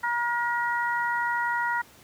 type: harmonic tone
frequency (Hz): 476.1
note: A#4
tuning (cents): +37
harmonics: 2 / 3 / 4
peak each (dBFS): -27 / -29 / -30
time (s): 0.03-1.82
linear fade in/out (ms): 10
effects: pink hiss -53 dBFS RMS until 2.03 s + high-pass 80 Hz 12 dB/octave